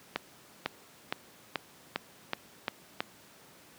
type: accelerating click train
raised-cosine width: 0.3 ms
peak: -13 dBFS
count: 8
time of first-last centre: 0.16-3.005 s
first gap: 500 ms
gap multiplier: 0.93
effects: pink hiss -56 dBFS RMS until 3.78 s + high-pass 150 Hz 12 dB/octave